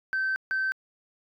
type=tone bursts at uneven times; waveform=sine; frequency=1546 Hz; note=G6; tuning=24 cents flat; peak=-23 dBFS; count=2; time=0.13-0.36 / 0.51-0.72 s; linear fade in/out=0 ms; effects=tanh soft clip ceiling -22 dBFS